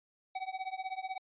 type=tone with tremolo; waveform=square; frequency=758 Hz; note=F#5; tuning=42 cents sharp; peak=-33 dBFS; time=0.35-1.18 s; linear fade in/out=5 ms; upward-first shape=triangle; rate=16 Hz; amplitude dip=100%; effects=resampled to 8000 Hz